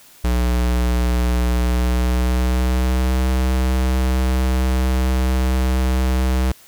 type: tone with pitch glide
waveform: square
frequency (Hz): 60.8 to 63.97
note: B1 to C2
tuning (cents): -26 to -38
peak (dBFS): -16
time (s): 0.24-6.52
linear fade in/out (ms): 5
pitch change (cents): +88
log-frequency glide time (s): 1.56-3.24
effects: white hiss -47 dBFS RMS until 6.67 s